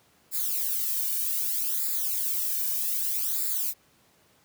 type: noise with flanger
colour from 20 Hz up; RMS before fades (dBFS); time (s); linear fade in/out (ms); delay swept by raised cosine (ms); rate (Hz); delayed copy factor
violet; -28; 0.31-3.74; 50; 0.33 to 1.53; 0.64; -0.9
effects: pink hiss -62 dBFS RMS until 4.44 s + high-pass 100 Hz 12 dB/octave